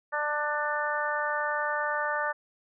harmonic tone, 296.9 Hz, D4, 19 cents sharp, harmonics 2 / 3 / 4 / 5 / 6, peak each -33 / -33 / -33 / -33 / -33 dBFS, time 0.12-2.33 s, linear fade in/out 20 ms, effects none

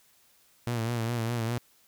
sawtooth tone with vibrato, 116.54 Hz, A#2, in tune, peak -24 dBFS, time 0.67-1.58 s, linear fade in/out 0 ms, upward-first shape sine, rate 4.9 Hz, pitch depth 63 cents each way, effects white hiss -63 dBFS RMS until 1.87 s

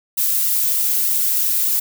violet noise with flanger, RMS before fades -18 dBFS, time 0.17-1.8 s, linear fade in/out 10 ms, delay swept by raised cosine 1.2 to 3.8 ms, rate 3.3 Hz, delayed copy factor -0.8, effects none

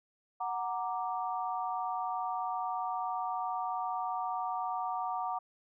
sine chord, Gb augmented, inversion none, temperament equal, 740 / 932.3 / 1174.7 Hz, Gb5 / Bb5 / D6, 0 / 0 / 0 cents, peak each -35 / -37 / -38 dBFS, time 0.4-5.39 s, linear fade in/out 10 ms, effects none

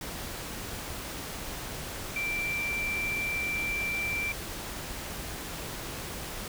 sine tone in noise, 2349 Hz, D7, in tune, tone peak -29 dBFS, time 2.16-4.32 s, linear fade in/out 2 ms, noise pink, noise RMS -38 dBFS, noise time 0.01-6.48 s, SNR +6 dB, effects none

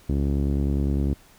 sawtooth tone with low-pass filter, 69.9 Hz, C#2, 15 cents sharp, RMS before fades -23 dBFS, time 0.09-1.14 s, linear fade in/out 5 ms, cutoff 310 Hz, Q 1.6, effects pink hiss -54 dBFS RMS until 1.38 s

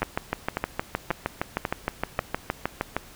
two click trains, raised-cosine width 0.5 ms, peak -10 / -9 dBFS, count 5 / 20, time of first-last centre 0.03-2.192 / 0.02-2.966 s, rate 1.85 / 6.45 Hz, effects pink hiss -48 dBFS RMS until 3.15 s

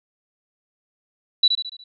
sine tone with echo, 3945 Hz, B7, 3 cents flat, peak -11 dBFS, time 1.43-1.48 s, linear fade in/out 5 ms, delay 72 ms, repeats 5, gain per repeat -6 dB, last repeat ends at 1.84 s, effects none

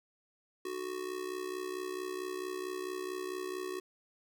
square tone with amplitude modulation, 370 Hz, F#4, in tune, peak -34 dBFS, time 0.65-3.8 s, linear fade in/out 5 ms, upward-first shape sine, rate 64.5 Hz, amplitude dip 75%, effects none

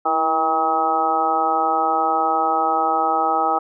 harmonic tone with a mistuned harmonic, 159.5 Hz, D#3, 43 cents sharp, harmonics 2 / 3 / 4 / 5 / 6 / 7 / 8, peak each -29 / -28 / -28 / -19 / -29 / -30 / -21 dBFS, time 0.05-3.59 s, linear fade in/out 10 ms, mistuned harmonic 2, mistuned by +47 cents, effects none

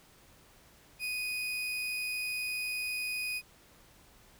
35% pulse tone, 2489 Hz, D#7, in tune, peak -31 dBFS, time 0.99-3.42 s, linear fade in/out 50 ms, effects pink hiss -60 dBFS RMS until 4.39 s

